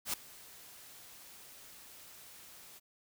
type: noise with ADSR envelope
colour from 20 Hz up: white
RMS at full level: -33 dBFS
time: 0.05-2.8 s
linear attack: 85 ms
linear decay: 6 ms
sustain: -21 dB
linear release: 26 ms
effects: none